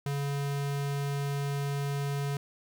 square tone, 141.3 Hz, C#3, 34 cents sharp, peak -30 dBFS, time 0.06-2.37 s, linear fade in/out 2 ms, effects 11-bit

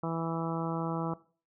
harmonic tone, 164.81 Hz, E3, in tune, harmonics 1 / 2 / 3 / 4 / 5 / 6 / 7 / 8, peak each -34 / -37 / -39 / -40 / -41 / -42 / -42 / -43 dBFS, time 0.03-1.14 s, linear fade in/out 5 ms, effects noise-tail reverb RT60 0.4 s tail -19 dB re dry

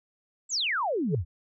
sine exponential sweep, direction down, 7890 to 71.9 Hz, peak -25 dBFS, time 0.49-1.25 s, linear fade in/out 50 ms
sine tone with exponential growth, 428.1 Hz, A4, 47 cents flat, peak -21 dBFS, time 1.07-1.15 s, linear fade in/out 5 ms, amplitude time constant 16 ms
effects none

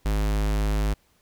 square tone, 51.91 Hz, G#1, in tune, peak -22 dBFS, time 0.05-0.94 s, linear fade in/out 10 ms, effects pink hiss -64 dBFS RMS until 1.21 s

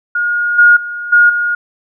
sine tone with level steps, 1432 Hz, F6, 43 cents sharp, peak -12 / -3 / -20 / -4 / -12 dBFS, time 0.15-1.55 s, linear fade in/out 5 ms, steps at 0.58 / 0.76 / 1.12 / 1.29 s, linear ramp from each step 10 ms, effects none

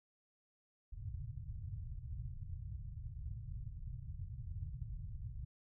white low-pass noise, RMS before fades -45 dBFS, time 0.92-5.45 s, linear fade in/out 10 ms, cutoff 130 Hz, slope 48 dB/octave, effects none

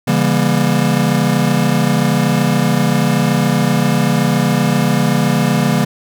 square chord, C# diminished seventh, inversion none, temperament just, 138.59 / 166.31 / 199.57 / 239.5 Hz, C#3 / E3 / G3 / Bb3, 0 / +16 / +31 / +47 cents, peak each -18 dBFS, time 0.07-5.85 s, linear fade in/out 10 ms, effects none

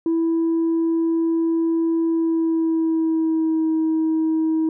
sine tone with pitch glide, 329.6 to 318.9 Hz, E4 to D#4, 0 to +43 cents, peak -15 dBFS, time 0.06-4.69 s, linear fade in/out 2 ms, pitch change -57 cents, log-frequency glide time 2.06-3.69 s, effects tanh soft clip ceiling -15 dBFS

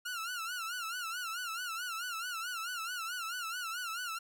sawtooth tone with vibrato, 1396.9 Hz, F6, in tune, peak -33 dBFS, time 0.05-4.19 s, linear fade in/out 10 ms, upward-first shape sine, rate 4.6 Hz, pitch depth 120 cents each way, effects none

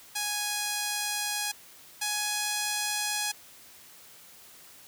5% pulse tone pair in turn, 830.6 / 835.4 Hz, G#5 / G#5, 0 / +10 cents, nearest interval unison, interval 10 cents, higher second, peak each -17 / -16 dBFS, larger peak second, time 0.15-1.52 / 2.01-3.32 s, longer first, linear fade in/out 10 ms, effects white hiss -52 dBFS RMS until 4.87 s + high-pass 60 Hz 12 dB/octave

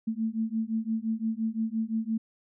sine beating tone pair, 220 / 225.8 Hz, A3 / A3, 0 / +45 cents, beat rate 5.8 Hz, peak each -30 dBFS, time 0.07-2.18 s, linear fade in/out 10 ms, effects none

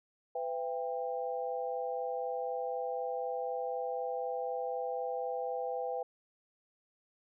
sine tone cluster, 503 / 671 / 795 Hz, B4 / E5 / G5, +32 / +31 / +24 cents, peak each -36 / -40 / -38 dBFS, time 0.35-6.03 s, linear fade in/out 5 ms, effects none

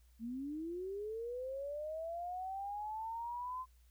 sine linear sweep, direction up, 220 to 1037 Hz, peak -39 dBFS, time 0.19-3.66 s, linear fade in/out 50 ms, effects added 60 Hz sine -62 dBFS peak until 3.9 s + white hiss -75 dBFS RMS until 3.9 s

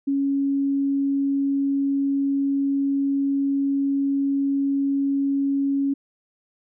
sine tone, 277.2 Hz, C#4, in tune, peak -19 dBFS, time 0.07-5.94 s, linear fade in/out 10 ms, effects none

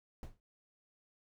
brown noise with exponential decay, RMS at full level -39 dBFS, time 0.23-0.4 s, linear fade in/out 1 ms, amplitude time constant 36 ms, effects none

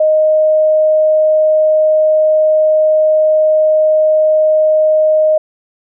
sine tone, 621 Hz, D#5, 3 cents flat, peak -7 dBFS, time 0-5.38 s, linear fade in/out 5 ms, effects none

